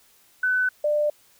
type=tone pair in turn; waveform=sine; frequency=1505 / 595.4 Hz; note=F#6 / D5; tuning=+29 / +24 cents; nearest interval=octave + major third; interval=1605 cents; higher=first; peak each=-19 dBFS; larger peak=neither; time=0.43-0.69 / 0.84-1.1 s; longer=neither; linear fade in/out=5 ms; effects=white hiss -58 dBFS RMS until 1.39 s